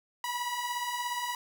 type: beating tone pair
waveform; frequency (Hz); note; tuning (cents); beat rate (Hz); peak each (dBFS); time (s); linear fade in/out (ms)
sawtooth; 960 / 977; B5 / B5; -49 / -19; 17; -34 / -29; 0.24-1.35; 2
effects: 11-bit